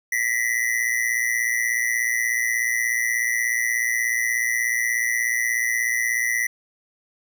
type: ring-modulated tone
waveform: square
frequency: 1975.5 Hz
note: B6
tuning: in tune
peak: -18 dBFS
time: 0.12-6.47 s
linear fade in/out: 5 ms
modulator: 58.3 Hz
effects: none